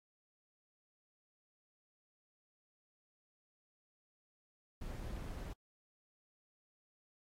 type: noise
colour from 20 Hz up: brown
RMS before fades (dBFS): -44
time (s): 4.81-5.53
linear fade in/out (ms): 5
effects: AAC 48 kbps